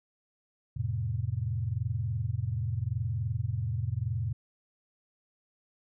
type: chord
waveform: sine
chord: F major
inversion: none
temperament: equal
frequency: 87.31 / 110 / 130.81 Hz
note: F2 / A2 / C3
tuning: 0 / 0 / 0 cents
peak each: -35 / -31 / -34 dBFS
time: 0.76-4.33 s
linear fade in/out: 10 ms
effects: none